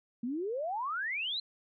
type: exponential sweep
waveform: sine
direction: up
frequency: 226.6 to 4186 Hz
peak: -32 dBFS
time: 0.23-1.4 s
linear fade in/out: 5 ms
effects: none